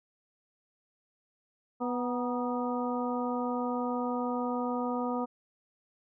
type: harmonic tone with a mistuned harmonic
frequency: 246.6 Hz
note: B3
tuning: 2 cents flat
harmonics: 1 / 2 / 3 / 4 / 5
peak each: -32 / -35 / -37 / -38 / -39 dBFS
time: 1.8-5.26 s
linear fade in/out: 20 ms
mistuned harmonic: 4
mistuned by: -55 cents
effects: none